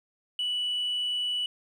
sine tone, 2957 Hz, F#7, 2 cents flat, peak -25 dBFS, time 0.39-1.46 s, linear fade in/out 2 ms, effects tanh soft clip ceiling -24 dBFS + 10-bit

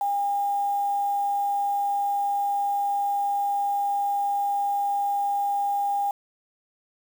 sine tone with quantisation, 807 Hz, G#5, 50 cents flat, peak -22 dBFS, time 0.01-6.11 s, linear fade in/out 2 ms, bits 7, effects none

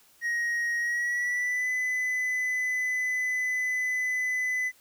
triangle tone with pitch glide, 1883 to 2007 Hz, A#6 to B6, +17 to +27 cents, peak -24 dBFS, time 0.21-4.72 s, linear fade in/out 50 ms, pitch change +110 cents, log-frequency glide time 0.78-1.69 s, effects white hiss -60 dBFS RMS until 4.8 s

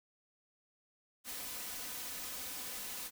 white noise with comb filter, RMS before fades -43 dBFS, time 1.24-3.11 s, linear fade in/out 50 ms, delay 4 ms, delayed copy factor +0.65, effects none

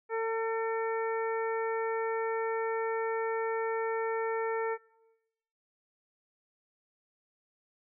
harmonic tone, 450 Hz, A4, 39 cents sharp, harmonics 1 / 2 / 3 / 4 / 5, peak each -30 / -36 / -40 / -42 / -44 dBFS, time 0.09-4.78 s, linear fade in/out 50 ms, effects noise-tail reverb RT60 1.0 s tail -22 dB re dry

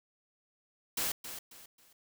white noise with echo, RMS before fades -33 dBFS, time 0.97-1.12 s, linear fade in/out 5 ms, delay 270 ms, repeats 3, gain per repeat -10 dB, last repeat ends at 1.93 s, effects none

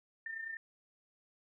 sine tone with amplitude modulation, 1803 Hz, A6, 42 cents sharp, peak -37 dBFS, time 0.26-0.57 s, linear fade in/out 2 ms, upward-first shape sine, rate 29.8 Hz, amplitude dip 60%, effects none

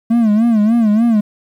triangle tone with vibrato, 221.8 Hz, A3, 14 cents sharp, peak -7 dBFS, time 0.1-1.21 s, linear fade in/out 10 ms, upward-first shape sine, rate 3.4 Hz, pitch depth 120 cents each way, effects 8-bit

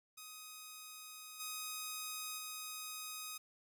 5% pulse tone with level steps, 1255 Hz, D#6, 15 cents sharp, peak -38 / -30 / -32 dBFS, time 0.17-3.38 s, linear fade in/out 10 ms, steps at 1.39 / 2.37 s, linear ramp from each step 20 ms, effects 12-bit

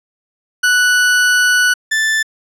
40% pulse tone pair in turn, 1480 / 1760 Hz, F#6 / A6, 0 / 0 cents, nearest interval minor third, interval 300 cents, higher second, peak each -9 / -12 dBFS, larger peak first, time 0.63-1.74 / 1.91-2.23 s, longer first, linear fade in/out 10 ms, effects low-pass 11000 Hz 12 dB/octave

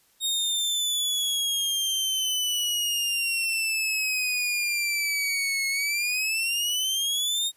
sawtooth exponential two-way sweep, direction down then up, 3729 to 2172 to 3729 Hz, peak -21 dBFS, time 0.2-7.52 s, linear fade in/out 50 ms, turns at 5.68 s, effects white hiss -63 dBFS RMS until 7.56 s + resampled to 32000 Hz

